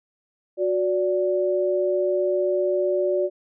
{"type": "tone pair together", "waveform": "sine", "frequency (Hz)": [366.3, 581.5], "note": ["F#4", "D5"], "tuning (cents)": [-17, -17], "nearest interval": "minor sixth", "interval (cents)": 800, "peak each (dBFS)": -22, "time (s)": [0.57, 3.3], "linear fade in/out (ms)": 50, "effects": []}